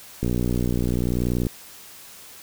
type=click train; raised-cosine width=3 ms; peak=-11 dBFS; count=76; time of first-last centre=0.23-1.468 s; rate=60.6 Hz; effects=white hiss -44 dBFS RMS until 2.42 s